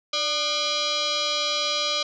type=tone with frequency modulation; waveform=sine; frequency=313.2 Hz; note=D#4; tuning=11 cents sharp; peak=-22 dBFS; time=0.13-2.03 s; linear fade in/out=5 ms; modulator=901 Hz; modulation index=5.4; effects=none